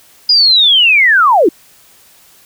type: linear sweep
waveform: sine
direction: down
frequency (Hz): 4978 to 284.8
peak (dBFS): -5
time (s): 0.29-1.49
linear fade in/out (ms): 5
effects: white hiss -45 dBFS RMS until 2.45 s